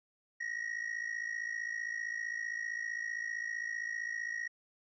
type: ring-modulated tone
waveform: triangle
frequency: 1890 Hz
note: A#6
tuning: 23 cents sharp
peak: -31 dBFS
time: 0.4-4.48 s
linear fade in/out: 10 ms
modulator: 27.7 Hz
effects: resampled to 16000 Hz